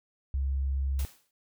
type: tone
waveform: sine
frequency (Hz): 67.8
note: C#2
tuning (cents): -38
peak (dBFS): -26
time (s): 0.34-1.05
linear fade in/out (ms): 0
type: noise with exponential decay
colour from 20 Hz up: white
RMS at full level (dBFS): -40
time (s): 0.99-1.31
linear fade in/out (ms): 2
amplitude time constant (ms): 69
effects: none